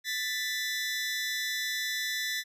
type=tone pair together; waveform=20% pulse; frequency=1760 / 1985.8 Hz; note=A6 / B6; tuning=0 / +9 cents; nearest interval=major second; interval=209 cents; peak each=-28 dBFS; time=0.04-2.44 s; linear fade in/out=50 ms; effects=resampled to 32000 Hz